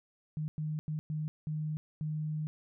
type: tone bursts at uneven times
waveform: sine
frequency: 153.7 Hz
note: D#3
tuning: 21 cents flat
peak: -32 dBFS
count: 6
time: 0.37-0.48 / 0.58-0.79 / 0.88-0.99 / 1.1-1.28 / 1.47-1.77 / 2.01-2.47 s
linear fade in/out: 0 ms
effects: none